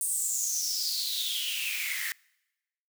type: noise with high-pass filter sweep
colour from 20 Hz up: white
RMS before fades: -31 dBFS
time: 0.01-2.12 s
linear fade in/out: 0 ms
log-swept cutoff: 9200 to 1800 Hz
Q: 8.1
effects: noise-tail reverb RT60 1.0 s tail -26 dB re dry